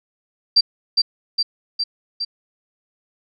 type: tone with echo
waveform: sine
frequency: 4699 Hz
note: D8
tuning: in tune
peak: -9 dBFS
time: 0.56-0.61 s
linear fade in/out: 10 ms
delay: 410 ms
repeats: 4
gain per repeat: -3 dB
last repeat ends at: 2.25 s
effects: none